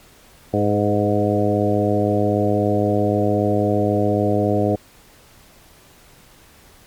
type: harmonic tone with a mistuned harmonic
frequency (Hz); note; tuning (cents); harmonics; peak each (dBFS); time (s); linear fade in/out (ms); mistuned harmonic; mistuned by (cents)
103.83; G#2; 0; 1 / 2 / 3 / 4 / 5 / 6 / 7; -22 / -23 / -22 / -23 / -23 / -24 / -26; 0.53-4.76; 10; 5; -22
effects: pink hiss -49 dBFS RMS until 6.86 s + MP3 96 kbps